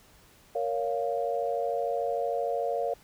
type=chord; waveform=sine; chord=Bb minor; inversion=none; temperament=just; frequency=466.2 / 559.4 / 699.2 Hz; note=Bb4 / Db5 / F5; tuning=0 / +16 / +2 cents; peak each=-31 dBFS; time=0.55-2.94 s; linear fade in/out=5 ms; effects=pink hiss -58 dBFS RMS until 3.03 s